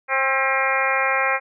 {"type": "harmonic tone with a mistuned harmonic", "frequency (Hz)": 266.7, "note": "C4", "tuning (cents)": 33, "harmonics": [2, 3, 4, 5, 6, 7, 8, 9], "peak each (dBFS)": [-26, -26, -26, -26, -26, -26, -26, -26], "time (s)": [0.08, 1.4], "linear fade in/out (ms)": 50, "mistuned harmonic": 7, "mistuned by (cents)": 40, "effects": []}